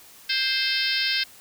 harmonic tone with a mistuned harmonic, 523.3 Hz, C5, in tune, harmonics 3 / 4 / 5 / 6 / 7 / 8 / 9 / 10, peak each -30 / -30 / -30 / -30 / -30 / -30 / -30 / -30 dBFS, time 0.29-1.24 s, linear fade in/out 10 ms, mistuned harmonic 3, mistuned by +16 cents, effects white hiss -49 dBFS RMS until 1.4 s

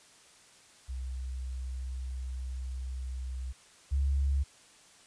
sine tone pair in turn, 64.2 / 69.03 Hz, C2 / C#2, -32 / -7 cents, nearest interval minor second, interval 125 cents, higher second, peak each -34 / -25 dBFS, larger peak second, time 0.88-3.53 / 3.91-4.44 s, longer first, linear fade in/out 20 ms, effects white hiss -58 dBFS RMS until 5.06 s + resampled to 22050 Hz

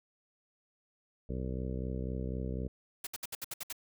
harmonic tone, 64 Hz, C2, 38 cents flat, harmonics 1 / 2 / 3 / 4 / 5 / 6 / 7 / 8 / 9, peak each -37 / -40 / -41 / -45 / -48 / -48 / -45 / -50 / -52 dBFS, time 1.29-2.68 s, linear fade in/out 5 ms
white noise bursts, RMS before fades -39 dBFS, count 8, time 3.04-3.727 s, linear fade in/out 5 ms, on 29 ms, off 65 ms
effects none

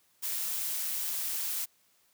blue noise with amplitude modulation, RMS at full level -32 dBFS, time 0.22-1.66 s, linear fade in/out 20 ms, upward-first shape sine, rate 161 Hz, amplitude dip 30%, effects white hiss -68 dBFS RMS until 2.13 s + high-pass 60 Hz 12 dB/octave

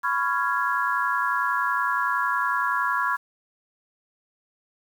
sine chord, C# dominant seventh, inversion third, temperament just, 997.9 / 1108.7 / 1385.9 / 1663.1 Hz, B5 / C#6 / E#6 / G#6, +18 / 0 / -14 / +2 cents, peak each -27 dBFS, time 0.03-3.17 s, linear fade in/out 20 ms, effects 8-bit

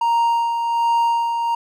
triangle tone with tremolo, 932.3 Hz, A#5, in tune, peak -12 dBFS, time 0.01-1.55 s, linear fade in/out 5 ms, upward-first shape sine, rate 1.3 Hz, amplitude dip 45%, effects none

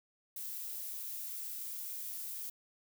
violet noise, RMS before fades -42 dBFS, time 0.36-2.5 s, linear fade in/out 5 ms, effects none

